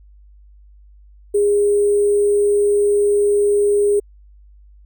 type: tone with sample-and-hold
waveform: sine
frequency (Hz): 409.9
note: G#4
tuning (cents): -23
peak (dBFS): -12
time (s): 1.34-4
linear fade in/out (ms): 10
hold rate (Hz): 8820
effects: added 50 Hz sine -43 dBFS peak until 4.85 s